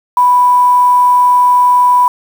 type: tone with quantisation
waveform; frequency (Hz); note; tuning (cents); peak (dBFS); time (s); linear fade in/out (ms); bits
sine; 987.8; B5; 0; -5; 0.17-2.08; 2; 5
effects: none